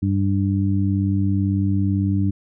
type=harmonic tone; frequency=98 Hz; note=G2; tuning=in tune; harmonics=1 / 2 / 3; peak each=-19 / -22 / -24 dBFS; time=0.02-2.31 s; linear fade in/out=10 ms; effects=none